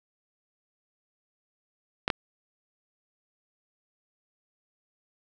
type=clicks; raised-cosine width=0.3 ms; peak=-8 dBFS; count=2; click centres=2.079 / 2.102 s; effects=none